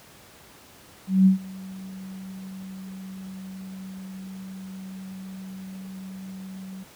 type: tone with ADSR envelope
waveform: sine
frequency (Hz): 189.8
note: F#3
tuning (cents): +44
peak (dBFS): -11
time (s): 1.07-6.84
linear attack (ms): 190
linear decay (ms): 120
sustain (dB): -24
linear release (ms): 14
effects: pink hiss -50 dBFS RMS until 6.95 s + high-pass 80 Hz 12 dB/octave